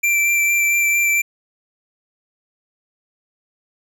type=tone with vibrato; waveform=square; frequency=2349 Hz; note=D7; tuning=in tune; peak=-15 dBFS; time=0.03-1.22 s; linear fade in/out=10 ms; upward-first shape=sine; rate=4.4 Hz; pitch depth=12 cents each way; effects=none